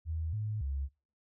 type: tone with pitch steps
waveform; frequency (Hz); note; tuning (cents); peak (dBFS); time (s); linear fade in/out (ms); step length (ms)
sine; 80.3 / 107 / 68.8; E2 / A2 / C#2; -45 / -48 / -12; -32; 0.05-0.89; 50; 280
effects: noise-tail reverb RT60 0.4 s tail -24 dB re dry